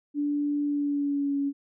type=tone with pitch glide; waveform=sine; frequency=290.8 to 280.7 Hz; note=D4 to C#4; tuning=-17 to +22 cents; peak=-24 dBFS; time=0.14-1.53 s; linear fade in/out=50 ms; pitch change=-61 cents; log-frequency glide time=0.63-1.38 s; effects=none